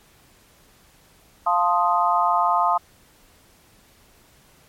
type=chord; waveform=sine; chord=F dominant seventh; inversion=none; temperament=equal; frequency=698.5 / 880 / 1046.5 / 1244.5 Hz; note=F5 / A5 / C6 / Eb6; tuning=0 / 0 / 0 / 0 cents; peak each=-22 dBFS; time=1.46-2.78 s; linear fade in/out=10 ms; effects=pink hiss -55 dBFS RMS until 4.68 s + MP3 64 kbps